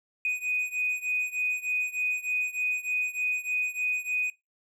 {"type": "beating tone pair", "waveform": "triangle", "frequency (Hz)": [2489, 2492.3], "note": ["D#7", "D#7"], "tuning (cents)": [0, 2], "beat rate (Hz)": 3.3, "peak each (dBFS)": [-26, -28], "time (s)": [0.25, 4.3], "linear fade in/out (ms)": 2, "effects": ["noise-tail reverb RT60 0.2 s tail -21 dB re dry", "tanh soft clip ceiling -22 dBFS"]}